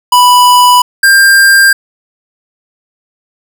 square tone pair in turn, 987.8 / 1593.8 Hz, B5 / G6, 0 / +28 cents, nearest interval minor sixth, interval 828 cents, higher second, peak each -3 dBFS, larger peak neither, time 0.12-0.82 / 1.03-1.73 s, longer neither, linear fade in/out 5 ms, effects none

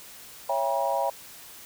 sine chord, C# diminished seventh, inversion none, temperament just, 554.4 / 665.2 / 798.3 / 957.9 Hz, C#5 / E5 / G5 / Bb5, 0 / +16 / +31 / +47 cents, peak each -29 dBFS, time 0.49-1.1 s, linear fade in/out 5 ms, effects white hiss -46 dBFS RMS until 1.65 s

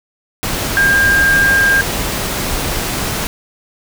sine tone in noise, 1604 Hz, G6, 39 cents sharp, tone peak -9 dBFS, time 0.77-1.81 s, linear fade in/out 0 ms, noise pink, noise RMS -19 dBFS, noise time 0.43-3.27 s, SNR +7 dB, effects none

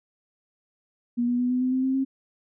sine tone with pitch steps, 239.9 / 243.7 / 247.5 / 251.4 / 255.3 / 259.4 / 263.4 / 267.6 Hz, A#3 / B3 / B3 / B3 / C4 / C4 / C4 / C4, +50 / -23 / +4 / +31 / -42 / -15 / +12 / +39 cents, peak -21 dBFS, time 1.17-2.05 s, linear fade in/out 20 ms, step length 110 ms, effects none

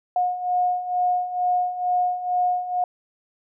sine beating tone pair, 720 / 722.2 Hz, F#5 / F#5, -47 / -42 cents, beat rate 2.2 Hz, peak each -26 / -21 dBFS, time 0.16-2.84 s, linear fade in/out 2 ms, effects none

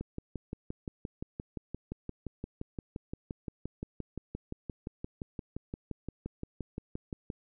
click train, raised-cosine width 3 ms, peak -24 dBFS, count 43, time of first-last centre 0.01-7.302 s, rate 5.76 Hz, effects none

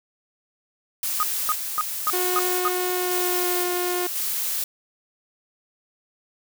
blue noise with tremolo, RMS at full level -26 dBFS, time 1.03-4.64 s, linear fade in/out 2 ms, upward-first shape square, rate 0.96 Hz, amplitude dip 35%
sine tone bursts, 1242 Hz, D#6, 3 cents flat, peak -19 dBFS, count 6, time 1.2-2.68 s, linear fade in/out 0 ms, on 30 ms, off 260 ms
sawtooth tone with pitch glide, 362.8 to 357.4 Hz, F#4 to F4, -34 to +40 cents, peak -20 dBFS, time 2.13-4.07 s, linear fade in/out 5 ms, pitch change -26 cents, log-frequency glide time 2.9-3.59 s
effects none

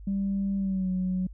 sine tone with pitch glide, 196.7 to 184.59 Hz, G3 to F#3, +6 to -4 cents, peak -24 dBFS, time 0.07-1.27 s, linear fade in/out 5 ms, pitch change -110 cents, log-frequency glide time 0.57-0.9 s, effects tanh soft clip ceiling -21 dBFS + added 50 Hz sine -41 dBFS peak until 1.33 s

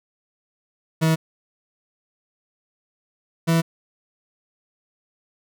40% pulse tone pair in turn, 160.4 / 165 Hz, E3 / E3, -47 / +2 cents, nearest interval unison, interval 49 cents, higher second, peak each -15 dBFS, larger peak neither, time 1.01-1.16 / 3.47-3.62 s, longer neither, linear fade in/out 20 ms, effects none

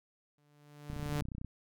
sawtooth tone with exponential growth, 146.83 Hz, D3, in tune, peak -27 dBFS, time 0.38-1.21 s, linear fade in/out 2 ms, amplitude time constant 180 ms
click train, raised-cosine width 5 ms, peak -29 dBFS, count 18, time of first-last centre 0.9-1.447 s, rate 31.1 Hz
effects none

